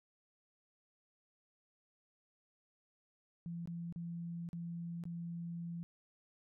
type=tone with dropouts; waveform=sine; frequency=170 Hz; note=F3; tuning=46 cents flat; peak=-40 dBFS; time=3.46-5.83 s; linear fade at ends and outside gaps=0 ms; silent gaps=3.657-3.674 / 3.925-3.96 / 4.489-4.531 / 5.038-5.054 s; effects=none